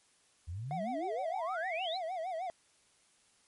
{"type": "exponential sweep", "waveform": "sine", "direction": "up", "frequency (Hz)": [77, 4282], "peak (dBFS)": -37, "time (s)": [0.47, 1.98], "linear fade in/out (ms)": 20}
{"type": "tone with vibrato", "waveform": "triangle", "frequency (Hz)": 698.5, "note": "F5", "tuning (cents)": 0, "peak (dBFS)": -33, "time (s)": [0.71, 2.5], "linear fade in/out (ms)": 0, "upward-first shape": "sine", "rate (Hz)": 6.5, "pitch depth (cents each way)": 160}
{"effects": ["white hiss -68 dBFS RMS until 3.47 s", "MP3 48 kbps"]}